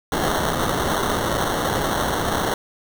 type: noise with sample-and-hold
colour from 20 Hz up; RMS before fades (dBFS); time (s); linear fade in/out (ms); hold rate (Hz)
violet; -22; 0.12-2.54; 2; 2450
effects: none